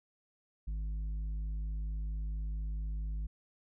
sine tone with tanh clipping, 52.2 Hz, G#1, 10 cents sharp, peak -35 dBFS, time 0.67-3.27 s, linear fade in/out 10 ms, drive 6 dB, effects none

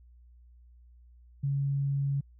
sine tone, 139.4 Hz, C#3, 10 cents sharp, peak -26 dBFS, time 1.43-2.21 s, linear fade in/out 10 ms, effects added 60 Hz sine -53 dBFS peak until 2.39 s

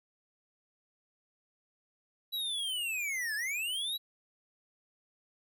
square linear two-way sweep, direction down then up, 3951 to 1661.2 to 3951 Hz, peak -33 dBFS, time 2.32-3.98 s, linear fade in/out 20 ms, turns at 3.35 s, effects none

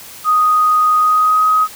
sine tone with pitch glide, 1244.5 to 1261.1 Hz, D#6 to D#6, 0 to +23 cents, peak -9 dBFS, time 0.24-1.68 s, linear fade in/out 50 ms, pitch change +23 cents, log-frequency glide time 0.99-1.46 s, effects white hiss -35 dBFS RMS until 1.75 s

